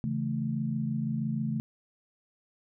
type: chord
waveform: sine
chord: A major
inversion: first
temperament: equal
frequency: 138.59 / 164.81 / 220 Hz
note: C#3 / E3 / A3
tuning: 0 / 0 / 0 cents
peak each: -32 / -35 / -31 dBFS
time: 0.04-1.6 s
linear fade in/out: 0 ms
effects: none